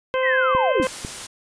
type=harmonic tone; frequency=519 Hz; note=C5; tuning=14 cents flat; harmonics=1 / 2 / 3 / 4 / 5 / 6; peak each=-20 / -26 / -30 / -32 / -34 / -36 dBFS; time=0.14-0.87 s; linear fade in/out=0 ms
type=linear sweep; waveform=sine; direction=down; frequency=2086 to 153.6 Hz; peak=-19 dBFS; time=0.21-0.86 s; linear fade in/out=50 ms
type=click train; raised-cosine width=3 ms; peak=-16 dBFS; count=3; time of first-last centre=0.55-1.049 s; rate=4.01 Hz
type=noise; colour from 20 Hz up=white; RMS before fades=-33 dBFS; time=0.82-1.27 s; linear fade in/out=10 ms
effects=resampled to 22050 Hz